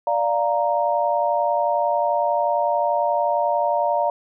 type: chord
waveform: sine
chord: Bb major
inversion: first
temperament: equal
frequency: 587.3 / 698.5 / 932.3 Hz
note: D5 / F5 / Bb5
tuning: 0 / 0 / 0 cents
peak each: -22 dBFS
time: 0.07-4.1 s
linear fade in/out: 2 ms
effects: none